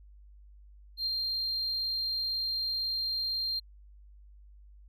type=tone with ADSR envelope; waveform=triangle; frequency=4186 Hz; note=C8; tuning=in tune; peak=-24 dBFS; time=0.97-3.6 s; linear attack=93 ms; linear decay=15 ms; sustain=-3 dB; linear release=16 ms; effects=tanh soft clip ceiling -26 dBFS + added 50 Hz sine -51 dBFS peak until 4.88 s